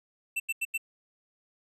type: tone bursts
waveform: square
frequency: 2678 Hz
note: E7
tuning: 27 cents sharp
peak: -28 dBFS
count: 4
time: 0.36-0.778 s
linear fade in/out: 10 ms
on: 40 ms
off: 86 ms
effects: resampled to 32000 Hz